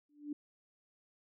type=tone with exponential growth; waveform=sine; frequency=293.7 Hz; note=D4; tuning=in tune; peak=-34 dBFS; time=0.09-0.33 s; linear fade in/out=5 ms; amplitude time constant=52 ms; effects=none